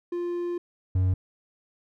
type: tone pair in turn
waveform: triangle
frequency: 349.2 / 92.74 Hz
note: F4 / F#2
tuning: 0 / +5 cents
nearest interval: octave + major seventh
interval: 2295 cents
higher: first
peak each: -25 / -18 dBFS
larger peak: second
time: 0.12-0.58 / 0.95-1.14 s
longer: first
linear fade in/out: 5 ms
effects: none